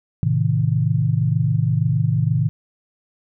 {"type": "chord", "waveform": "sine", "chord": "A diminished", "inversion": "none", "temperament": "just", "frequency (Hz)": [110, 132, 158.4], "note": ["A2", "C3", "Eb3"], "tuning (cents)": [0, 16, 31], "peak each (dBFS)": -20, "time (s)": [0.23, 2.49], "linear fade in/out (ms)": 0, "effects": []}